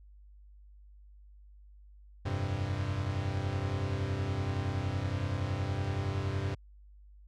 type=chord; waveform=45% pulse; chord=F suspended second; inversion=none; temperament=equal; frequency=87.31 / 98 / 130.81 Hz; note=F2 / G2 / C3; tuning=0 / 0 / 0 cents; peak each=-37 / -33 / -37 dBFS; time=2.25-6.55 s; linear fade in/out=10 ms; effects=added 50 Hz sine -52 dBFS peak until 7.27 s + low-pass 5000 Hz 12 dB/octave